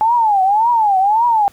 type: tone with vibrato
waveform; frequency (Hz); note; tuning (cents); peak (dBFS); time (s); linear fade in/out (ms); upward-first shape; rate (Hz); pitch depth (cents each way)
sine; 851; G#5; +42; -10; 0.01-1.48; 0; triangle; 1.8; 240
effects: pink hiss -49 dBFS RMS until 1.52 s